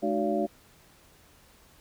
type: tone cluster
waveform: sine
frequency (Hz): 213.3 / 303.9 / 375.3 / 571 / 686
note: G#3 / D#4 / F#4 / D5 / F5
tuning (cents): +46 / -41 / +25 / -49 / -31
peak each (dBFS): -31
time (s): 0.02-0.47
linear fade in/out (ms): 20
effects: pink hiss -58 dBFS RMS until 1.8 s